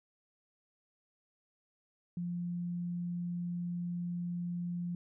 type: tone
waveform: sine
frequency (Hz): 174.61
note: F3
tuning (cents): 0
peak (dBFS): -34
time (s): 2.17-4.95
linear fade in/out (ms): 2
effects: none